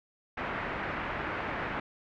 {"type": "low-pass noise", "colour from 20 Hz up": "white", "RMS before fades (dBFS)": -35, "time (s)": [0.37, 1.8], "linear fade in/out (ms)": 5, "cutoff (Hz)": 2000, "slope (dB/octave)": 24, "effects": []}